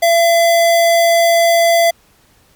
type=tone; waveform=square; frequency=676 Hz; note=E5; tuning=43 cents sharp; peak=-9 dBFS; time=0.02-1.91 s; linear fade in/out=10 ms; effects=pink hiss -52 dBFS RMS until 2.55 s + MP3 96 kbps